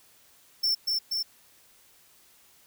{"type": "tone with echo", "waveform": "square", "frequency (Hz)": 5390, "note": "E8", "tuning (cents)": 38, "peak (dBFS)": -23, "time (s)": [0.63, 0.75], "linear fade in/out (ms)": 10, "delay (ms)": 240, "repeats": 2, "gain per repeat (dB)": -2, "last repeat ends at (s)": 1.23, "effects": ["white hiss -59 dBFS RMS until 2.66 s"]}